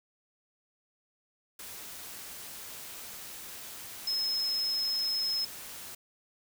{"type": "tone in noise", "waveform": "sine", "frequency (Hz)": 5170, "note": "E8", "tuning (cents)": -34, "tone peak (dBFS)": -28, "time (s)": [4.07, 5.45], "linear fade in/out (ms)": 5, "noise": "white", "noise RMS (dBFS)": -44, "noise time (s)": [1.59, 5.95], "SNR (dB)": 13, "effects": []}